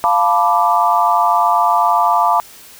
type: chord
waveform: sine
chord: B half-diminished seventh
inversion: second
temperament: equal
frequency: 698.5 / 880 / 987.8 / 1174.7 Hz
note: F5 / A5 / B5 / D6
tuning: 0 / 0 / 0 / 0 cents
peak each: -16 dBFS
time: 0.04-2.4 s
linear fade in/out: 0 ms
effects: white hiss -40 dBFS RMS until 2.79 s